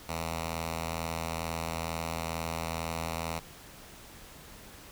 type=tone with notch filter; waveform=5% pulse; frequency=82.2 Hz; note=E2; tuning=4 cents flat; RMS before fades=-35 dBFS; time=0.08-3.4 s; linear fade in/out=20 ms; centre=350 Hz; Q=1; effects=pink hiss -50 dBFS RMS until 4.91 s